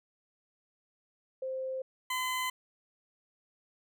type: tone pair in turn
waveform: sine / 20% pulse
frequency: 523.3 / 1019.7 Hz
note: C5 / C6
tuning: 0 / -45 cents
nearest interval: octave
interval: 1155 cents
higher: second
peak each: -33 / -26 dBFS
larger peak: second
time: 1.42-1.82 / 2.1-2.5 s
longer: neither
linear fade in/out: 5 ms
effects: none